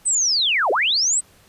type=linear two-way sweep; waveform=sine; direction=down then up; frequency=8372 to 353.5 to 8372 Hz; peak=-16 dBFS; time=0.05-1.21 s; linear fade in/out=20 ms; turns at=0.71 s; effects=pink hiss -53 dBFS RMS until 1.48 s + resampled to 32000 Hz